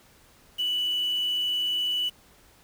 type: tone with quantisation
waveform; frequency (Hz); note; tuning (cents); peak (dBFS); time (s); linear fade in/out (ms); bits
sine; 2962; F#7; +1; -24; 0.58-2.1; 20; 7
effects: pink hiss -57 dBFS RMS until 2.63 s